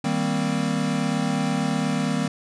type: chord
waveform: square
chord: C minor seventh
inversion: first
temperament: equal with one note detuned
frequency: 157.1 / 196 / 233.1 / 261.6 Hz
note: Eb3 / G3 / Bb3 / C4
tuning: +17 / 0 / 0 / 0 cents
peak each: -28 dBFS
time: 0.04-2.28 s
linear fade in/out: 5 ms
effects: resampled to 22050 Hz